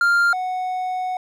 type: tone pair in turn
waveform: triangle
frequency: 1396.9 / 738.3 Hz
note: F6 / F#5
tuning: 0 / -4 cents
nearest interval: major seventh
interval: 1104 cents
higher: first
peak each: -12 / -20 dBFS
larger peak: first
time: 0.01-0.33 / 0.33-1.17 s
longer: second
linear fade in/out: 2 ms
effects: none